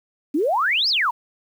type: exponential two-way sweep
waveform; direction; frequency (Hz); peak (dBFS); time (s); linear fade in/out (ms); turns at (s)
sine; up then down; 268.5 to 5400 to 873; -17; 0.34-1.11; 10; 0.89
effects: 8-bit